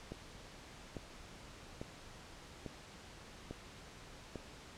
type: click train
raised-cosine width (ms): 2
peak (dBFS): -29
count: 6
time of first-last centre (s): 0.12-4.357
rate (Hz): 1.18
effects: pink hiss -54 dBFS RMS until 4.77 s + low-pass 7000 Hz 12 dB/octave